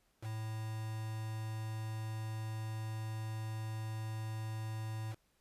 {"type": "tone with quantisation", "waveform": "triangle", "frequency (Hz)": 110, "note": "A2", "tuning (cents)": 0, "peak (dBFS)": -36, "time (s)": [0.21, 5.16], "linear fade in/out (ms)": 50, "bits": 8, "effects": ["pink hiss -75 dBFS RMS until 5.4 s", "resampled to 32000 Hz"]}